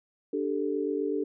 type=chord; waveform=sine; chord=D suspended fourth; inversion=none; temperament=equal; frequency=293.7 / 392 / 440 Hz; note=D4 / G4 / A4; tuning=0 / 0 / 0 cents; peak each=-31 dBFS; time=0.33-1.24 s; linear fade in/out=5 ms; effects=none